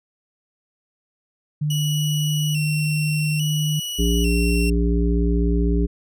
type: tone with pitch glide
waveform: sine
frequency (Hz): 150 to 151.83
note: D3 to D#3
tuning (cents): +37 to -42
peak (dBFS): -19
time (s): 1.61-3.8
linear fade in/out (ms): 10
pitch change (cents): +21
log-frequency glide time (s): 1.83-2.79
type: tone with vibrato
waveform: sawtooth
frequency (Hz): 2823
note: F7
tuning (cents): +18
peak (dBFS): -23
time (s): 1.7-4.7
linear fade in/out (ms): 5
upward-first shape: square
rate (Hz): 0.59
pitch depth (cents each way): 66
type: harmonic tone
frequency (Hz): 58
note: A#1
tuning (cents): -8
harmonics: 1 / 3 / 5 / 7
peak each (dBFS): -18 / -23 / -25 / -26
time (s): 3.98-5.87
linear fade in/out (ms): 20
effects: none